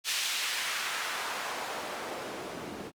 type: noise with band-pass filter sweep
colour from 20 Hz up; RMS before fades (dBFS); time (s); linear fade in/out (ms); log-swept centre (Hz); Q
white; -35; 0.04-2.92; 50; 3500 to 250; 0.94
effects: Opus 48 kbps